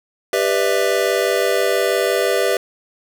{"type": "chord", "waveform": "square", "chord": "E minor seventh", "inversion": "first", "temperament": "just", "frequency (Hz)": [395.6, 494.4, 593.3, 659.3], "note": ["G4", "B4", "D5", "E5"], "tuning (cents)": [16, 2, 18, 0], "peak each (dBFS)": [-21, -21, -23, -23], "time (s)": [0.33, 2.57], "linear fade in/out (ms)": 2, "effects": []}